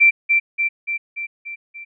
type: tone with echo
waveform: sine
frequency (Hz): 2349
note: D7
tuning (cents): 0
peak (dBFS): -8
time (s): 0-0.11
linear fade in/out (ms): 20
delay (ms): 290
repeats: 6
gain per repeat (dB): -4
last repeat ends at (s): 1.85
effects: none